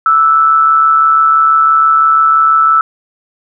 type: tone with amplitude modulation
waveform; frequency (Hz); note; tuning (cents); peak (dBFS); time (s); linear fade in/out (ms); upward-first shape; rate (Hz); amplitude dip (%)
sine; 1318.5; E6; 0; -3; 0.06-2.81; 2; sine; 146; 50
effects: none

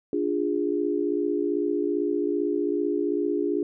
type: chord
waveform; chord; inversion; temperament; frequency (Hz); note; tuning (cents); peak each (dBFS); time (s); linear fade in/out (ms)
sine; D diminished; none; equal with one note detuned; 293.7 / 349.2 / 411.7; D4 / F4 / Ab4; 0 / 0 / -15; -27; 0.13-3.63; 2
effects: none

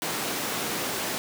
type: high-pass noise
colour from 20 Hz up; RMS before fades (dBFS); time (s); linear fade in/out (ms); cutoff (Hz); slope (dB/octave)
pink; -30; 0.02-1.18; 0; 220; 12
effects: none

